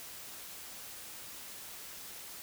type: silence
effects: white hiss -47 dBFS RMS until 2.42 s